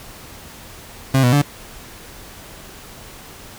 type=tone with pitch steps; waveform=30% pulse; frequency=133.4 / 123.2 / 144.3 Hz; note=C3 / B2 / D3; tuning=+34 / -4 / -30 cents; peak=-9 dBFS; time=1.14-1.419 s; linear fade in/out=5 ms; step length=93 ms; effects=pink hiss -39 dBFS RMS until 3.58 s